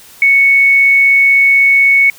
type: tone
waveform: sine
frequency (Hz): 2216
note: C#7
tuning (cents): -1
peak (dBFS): -5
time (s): 0.22-2.1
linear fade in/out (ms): 2
effects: white hiss -39 dBFS RMS until 2.18 s